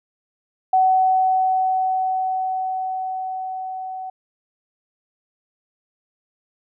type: tone with level ramp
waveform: sine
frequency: 752 Hz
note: F#5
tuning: 28 cents sharp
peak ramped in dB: -12 to -28 dBFS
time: 0.73-4.1 s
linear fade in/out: 5 ms
effects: none